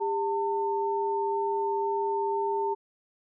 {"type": "tone pair together", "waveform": "sine", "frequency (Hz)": [400.5, 899], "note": ["G4", "A5"], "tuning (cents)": [37, 37], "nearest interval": "octave + major second", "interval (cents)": 1400, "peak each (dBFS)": -28, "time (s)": [0, 2.75], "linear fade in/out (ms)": 20, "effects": []}